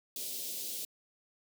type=band-stop noise; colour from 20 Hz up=white; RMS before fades=-39 dBFS; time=0.16-0.85 s; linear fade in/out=2 ms; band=510 to 3100 Hz; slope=24 dB/octave; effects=high-pass 300 Hz 12 dB/octave